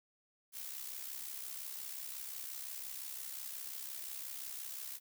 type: noise with amplitude modulation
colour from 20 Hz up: blue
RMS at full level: -42 dBFS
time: 0.52-5 s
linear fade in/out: 50 ms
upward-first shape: sine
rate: 65.7 Hz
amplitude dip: 60%
effects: none